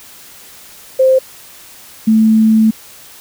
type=tone pair in turn; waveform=sine; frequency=523.3 / 220 Hz; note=C5 / A3; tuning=0 / 0 cents; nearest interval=octave + minor third; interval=1500 cents; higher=first; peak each=-6 dBFS; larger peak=neither; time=0.99-1.19 / 2.07-2.71 s; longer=second; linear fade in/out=10 ms; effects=white hiss -38 dBFS RMS until 3.2 s